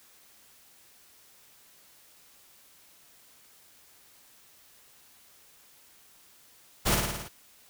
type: noise with echo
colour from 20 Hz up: pink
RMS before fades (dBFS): -25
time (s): 6.85-6.96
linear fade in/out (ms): 20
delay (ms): 55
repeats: 6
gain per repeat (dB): -3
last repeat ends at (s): 7.29
effects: white hiss -58 dBFS RMS until 7.69 s